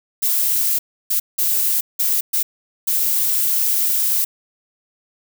violet noise bursts at uneven times, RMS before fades -18 dBFS, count 6, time 0.22-0.79 / 1.1-1.2 / 1.38-1.81 / 1.99-2.21 / 2.33-2.43 / 2.87-4.25 s, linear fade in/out 10 ms, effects none

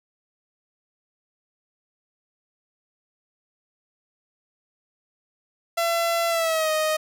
sawtooth tone with pitch glide, 675 to 622.6 Hz, E5 to D#5, +41 to +1 cents, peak -17 dBFS, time 5.77-6.97 s, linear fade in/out 10 ms, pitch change -140 cents, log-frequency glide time 6.29-6.71 s, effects none

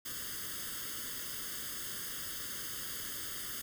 white noise with comb filter, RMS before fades -41 dBFS, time 0.05-3.62 s, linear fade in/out 10 ms, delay 0.61 ms, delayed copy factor +1, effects none

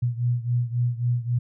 sine beating tone pair, 120 / 123.7 Hz, B2 / B2, -49 / +3 cents, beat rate 3.7 Hz, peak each -23 / -26 dBFS, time 0.02-1.39 s, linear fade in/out 10 ms, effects none

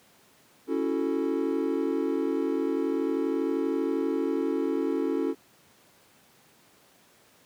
triangle chord, F# minor seventh, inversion second, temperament equal, 277.2 / 329.6 / 370 / 440 Hz, C#4 / E4 / F#4 / A4, 0 / 0 / 0 / 0 cents, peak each -27 / -28 / -30 / -29 dBFS, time 0.67-5.35 s, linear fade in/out 50 ms, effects pink hiss -59 dBFS RMS until 7.45 s + high-pass 150 Hz 12 dB/octave

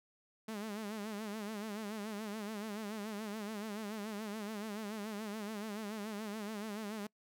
sawtooth tone with vibrato, 211.7 Hz, G#3, 33 cents sharp, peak -36 dBFS, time 0.48-7.07 s, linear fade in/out 5 ms, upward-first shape sine, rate 7 Hz, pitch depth 95 cents each way, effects noise-tail reverb RT60 0.1 s tail -25 dB re dry

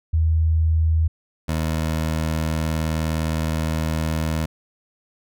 sine / 20% pulse tone pair in turn, 80.3 / 79.42 Hz, E2 / D#2, -45 / +36 cents, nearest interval unison, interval 19 cents, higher first, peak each -15 / -16 dBFS, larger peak first, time 0.13-1.08 / 1.48-4.46 s, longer second, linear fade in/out 10 ms, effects none

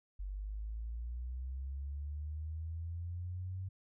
sine linear sweep, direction up, 47.11 to 94.9 Hz, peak -38 dBFS, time 0.19-3.69 s, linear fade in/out 10 ms, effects none

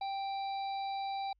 harmonic tone, 785 Hz, G5, 2 cents sharp, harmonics 1 / 3 / 5 / 6, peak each -34 / -50 / -47 / -55 dBFS, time 0.01-1.33 s, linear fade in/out 5 ms, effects added 50 Hz sine -70 dBFS peak until 1.39 s + MP3 64 kbps

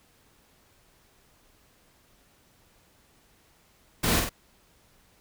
pink noise with echo, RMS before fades -25 dBFS, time 4.03-4.2 s, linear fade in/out 10 ms, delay 47 ms, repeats 2, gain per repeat -4 dB, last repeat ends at 4.294 s, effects pink hiss -62 dBFS RMS until 5.2 s

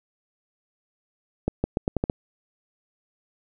accelerating click train, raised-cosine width 2 ms, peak -9 dBFS, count 7, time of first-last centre 1.48-2.099 s, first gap 160 ms, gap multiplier 0.82, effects none

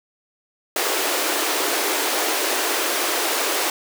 pink high-pass noise, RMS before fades -22 dBFS, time 0.76-3.7 s, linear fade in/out 2 ms, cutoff 310 Hz, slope 48 dB/octave, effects none

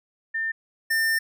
sine / square tone pair in turn, 1800 / 1800 Hz, A6 / A6, +39 / +39 cents, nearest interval unison, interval 0 cents, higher neither, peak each -24 / -21 dBFS, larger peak second, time 0.34-0.52 / 0.9-1.19 s, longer second, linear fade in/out 10 ms, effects none

